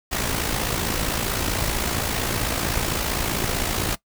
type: noise with amplitude modulation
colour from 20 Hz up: pink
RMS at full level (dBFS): -22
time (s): 0.11-3.96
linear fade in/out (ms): 20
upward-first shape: sine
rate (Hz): 55.6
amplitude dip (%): 55
effects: noise-tail reverb RT60 0.1 s tail -20 dB re dry